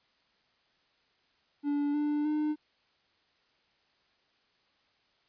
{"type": "tone with pitch steps", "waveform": "triangle", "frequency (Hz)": [288.9, 295.8, 302.9], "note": ["D4", "D4", "D#4"], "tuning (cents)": [-28, 13, -46], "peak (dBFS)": -25, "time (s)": [1.63, 2.56], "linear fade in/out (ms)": 50, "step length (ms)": 310, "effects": ["white hiss -70 dBFS RMS until 5.28 s", "resampled to 11025 Hz"]}